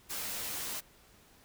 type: noise with comb filter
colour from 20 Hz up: white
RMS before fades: -38 dBFS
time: 0.09-0.81 s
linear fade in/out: 20 ms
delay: 12 ms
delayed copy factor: -0.7
effects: pink hiss -61 dBFS RMS until 1.44 s